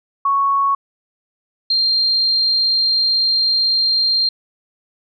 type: tone pair in turn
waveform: sine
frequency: 1108.7 / 4186 Hz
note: C#6 / C8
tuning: 0 / 0 cents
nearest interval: octave + major seventh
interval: 2300 cents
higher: second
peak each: -13 dBFS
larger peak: neither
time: 0.25-0.75 / 1.7-4.29 s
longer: second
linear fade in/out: 5 ms
effects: none

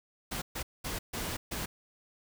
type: noise bursts at uneven times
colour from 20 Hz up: pink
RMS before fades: -36 dBFS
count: 5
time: 0.31-0.42 / 0.55-0.63 / 0.84-0.99 / 1.13-1.37 / 1.51-1.66 s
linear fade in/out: 10 ms
effects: none

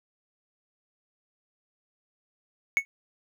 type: tone with exponential decay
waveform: triangle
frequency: 2210 Hz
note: C#7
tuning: 6 cents flat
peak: -13 dBFS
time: 2.77-2.85 s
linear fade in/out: 0 ms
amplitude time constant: 16 ms
effects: none

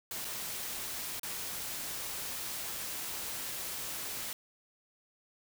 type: noise with dropouts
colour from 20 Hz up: white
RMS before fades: -39 dBFS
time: 0.11-4.33 s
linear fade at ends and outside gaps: 1 ms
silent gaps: 0.246-0.25 / 1.196-1.232 s
effects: none

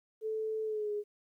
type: tone with pitch glide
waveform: sine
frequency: 437.4 to 415.7 Hz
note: A4 to G#4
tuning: -10 to +2 cents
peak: -32 dBFS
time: 0.21-1.04 s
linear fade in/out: 50 ms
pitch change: -88 cents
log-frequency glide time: 0.64-0.92 s
effects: 12-bit

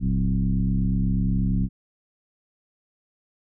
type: tone with frequency modulation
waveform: sine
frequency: 116.54 Hz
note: A#2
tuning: in tune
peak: -19 dBFS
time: 0-1.69 s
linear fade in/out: 50 ms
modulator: 68.4 Hz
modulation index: 1.6
effects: none

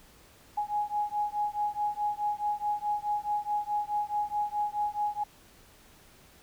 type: beating tone pair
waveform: sine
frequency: 830.6 / 835.3 Hz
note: G#5 / G#5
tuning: 0 / +10 cents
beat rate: 4.7 Hz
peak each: -31 dBFS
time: 0.57-5.24 s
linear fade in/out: 10 ms
effects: pink hiss -57 dBFS RMS until 6.42 s

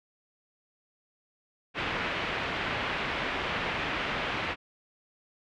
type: low-pass noise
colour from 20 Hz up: white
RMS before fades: -32 dBFS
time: 1.74-4.56 s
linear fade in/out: 50 ms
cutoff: 2800 Hz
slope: 24 dB/octave
effects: none

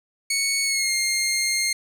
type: tone with pitch glide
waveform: 15% pulse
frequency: 2217 to 2123 Hz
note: C#7 to C7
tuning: 0 to +25 cents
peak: -14 dBFS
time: 0.3-1.73 s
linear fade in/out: 5 ms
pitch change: -75 cents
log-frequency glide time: 0.63-0.93 s
effects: none

